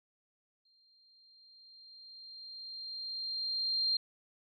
sine tone with exponential growth, 4186 Hz, C8, in tune, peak -27 dBFS, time 0.65-3.97 s, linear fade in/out 5 ms, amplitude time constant 720 ms, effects none

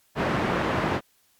pink band-pass noise, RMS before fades -25 dBFS, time 0.15-1.01 s, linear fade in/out 50 ms, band 120 to 1800 Hz, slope 12 dB/octave, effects white hiss -64 dBFS RMS until 1.39 s + MP3 96 kbps

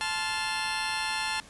15% pulse chord, F major, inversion first, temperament just, 873.1 / 1047.7 / 1396.9 Hz, A5 / C6 / F6, -14 / +2 / 0 cents, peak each -24 / -30 / -29 dBFS, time 0.01-1.4 s, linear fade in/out 0 ms, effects pink hiss -51 dBFS RMS until 1.49 s + resampled to 24000 Hz

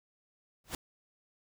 pink noise with exponential growth, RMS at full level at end -32 dBFS, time 0.64-0.75 s, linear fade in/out 2 ms, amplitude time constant 22 ms, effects none

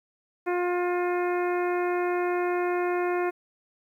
harmonic tone, 355 Hz, F4, 28 cents sharp, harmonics 1 / 2 / 3 / 4 / 5 / 6 / 7, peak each -25 / -31 / -35 / -37 / -39 / -41 / -42 dBFS, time 0.46-3.31 s, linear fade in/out 20 ms, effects 10-bit

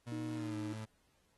30% pulse tone with pitch glide, 119.2 to 109.31 Hz, A#2 to A2, +39 to -11 cents, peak -39 dBFS, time 0.06-0.86 s, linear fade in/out 20 ms, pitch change -150 cents, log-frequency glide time 0.34-0.56 s
sine tone, 311.1 Hz, D#4, in tune, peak -39 dBFS, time 0.12-0.73 s, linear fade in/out 0 ms
effects pink hiss -75 dBFS RMS until 1.37 s + AAC 32 kbps

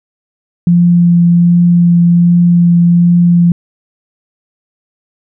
sine tone with vibrato, 173 Hz, F3, 16 cents flat, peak -4 dBFS, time 0.67-3.52 s, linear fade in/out 2 ms, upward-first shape triangle, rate 1.3 Hz, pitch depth 11 cents each way, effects none

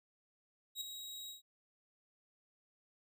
sawtooth tone with ADSR envelope, 3819 Hz, A#7, 41 cents sharp, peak -34 dBFS, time 0.75-1.42 s, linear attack 59 ms, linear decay 10 ms, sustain -8 dB, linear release 130 ms, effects none

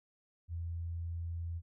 sine tone, 84.4 Hz, E2, 41 cents sharp, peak -36 dBFS, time 0.48-1.62 s, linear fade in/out 50 ms, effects none

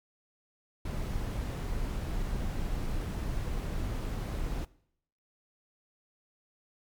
brown noise, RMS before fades -33 dBFS, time 0.85-4.65 s, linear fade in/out 5 ms, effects noise-tail reverb RT60 0.7 s tail -21 dB re dry + MP3 96 kbps

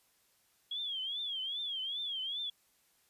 sine tone with vibrato, 3300 Hz, G#7, 12 cents flat, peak -35 dBFS, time 0.71-2.5 s, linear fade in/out 5 ms, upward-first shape triangle, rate 2.5 Hz, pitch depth 160 cents each way, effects white hiss -71 dBFS RMS until 3.09 s + resampled to 32000 Hz

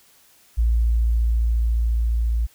sine tone with level ramp, 57.2 Hz, A#1, 32 cents flat, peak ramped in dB -15 to -18 dBFS, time 0.57-2.47 s, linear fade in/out 20 ms, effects white hiss -55 dBFS RMS until 2.54 s

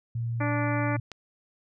sine tone, 116.54 Hz, A#2, in tune, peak -27 dBFS, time 0.15-1 s, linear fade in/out 5 ms
harmonic tone, 291.7 Hz, D4, 12 cents flat, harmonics 1 / 2 / 3 / 4 / 5 / 6 / 7 / 8, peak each -30 / -33 / -35 / -36 / -37 / -38 / -38 / -39 dBFS, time 0.4-0.97 s, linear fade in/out 10 ms
click, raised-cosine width 0.2 ms, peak -22 dBFS, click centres 1.117 s
effects none

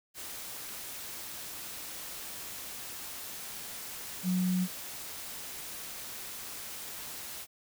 sine tone in noise, 182.9 Hz, F#3, 20 cents flat, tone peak -26 dBFS, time 4.23-4.68 s, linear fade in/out 50 ms, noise white, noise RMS -42 dBFS, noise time 0.14-7.47 s, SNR +13 dB, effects none

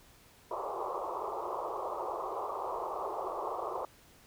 white band-pass noise, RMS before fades -37 dBFS, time 0.51-3.85 s, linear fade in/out 2 ms, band 350 to 1200 Hz, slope 96 dB/octave, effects pink hiss -60 dBFS RMS until 4.26 s

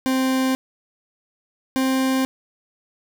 40% pulse tone pair in turn, 261.6 / 263.1 Hz, C4 / C4, 0 / +10 cents, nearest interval unison, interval 10 cents, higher second, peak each -17 dBFS, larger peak neither, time 0.06-0.55 / 1.76-2.25 s, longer neither, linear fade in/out 0 ms, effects none

